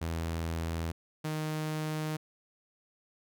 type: tone pair in turn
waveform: sawtooth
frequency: 82.41 / 154.99 Hz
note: E2 / D#3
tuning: 0 / -6 cents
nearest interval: major seventh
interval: 1094 cents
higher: second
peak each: -28 dBFS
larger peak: neither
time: 0.01-0.92 / 1.24-2.17 s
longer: second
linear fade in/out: 10 ms
effects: none